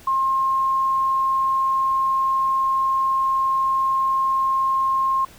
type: tone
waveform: sine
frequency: 1066 Hz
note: C6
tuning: 32 cents sharp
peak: -17 dBFS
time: 0.07-5.25 s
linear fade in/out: 5 ms
effects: pink hiss -47 dBFS RMS until 5.38 s